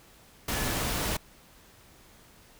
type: tone in noise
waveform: sine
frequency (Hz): 1718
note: A6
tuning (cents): -42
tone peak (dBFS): -41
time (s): 0.53-0.74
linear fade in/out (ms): 5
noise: pink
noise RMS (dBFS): -30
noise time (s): 0.48-1.17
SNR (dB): -14
effects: pink hiss -56 dBFS RMS until 2.59 s